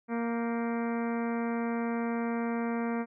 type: harmonic tone with a mistuned harmonic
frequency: 233.1 Hz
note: A#3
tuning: in tune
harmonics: 1 / 2 / 3 / 4 / 5 / 6 / 7 / 8 / 9 / 10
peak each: -30 / -36 / -40 / -42 / -44 / -46 / -47 / -48 / -49 / -50 dBFS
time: 0.08-3.06 s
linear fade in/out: 50 ms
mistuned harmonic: 7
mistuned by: -60 cents
effects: none